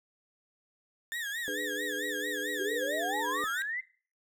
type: tone with vibrato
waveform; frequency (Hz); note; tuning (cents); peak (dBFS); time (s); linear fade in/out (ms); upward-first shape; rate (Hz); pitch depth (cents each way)
35% pulse; 1760; A6; 0; -32; 1.12-3.62; 0; sine; 4.5; 150
type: chord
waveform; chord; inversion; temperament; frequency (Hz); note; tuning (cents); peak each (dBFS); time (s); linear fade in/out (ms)
sine; G# diminished; second; just; 299 / 415.3 / 498.4; D4 / G#4 / B4; +31 / 0 / +16; -39; 1.48-3.44; 0
type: exponential sweep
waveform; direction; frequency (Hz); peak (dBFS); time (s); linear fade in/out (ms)
sine; up; 370 to 2093; -32; 2.59-3.81; 10
effects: noise-tail reverb RT60 0.4 s tail -19 dB re dry